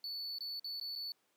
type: tone with dropouts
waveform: triangle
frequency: 4461 Hz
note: C#8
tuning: 10 cents sharp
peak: -38 dBFS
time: 0.04-1.12 s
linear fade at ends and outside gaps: 1 ms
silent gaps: 0.385-0.407 / 0.596-0.644 / 0.799-0.812 / 0.953-0.959 s
effects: pink hiss -75 dBFS RMS until 1.36 s + high-pass 300 Hz 12 dB/octave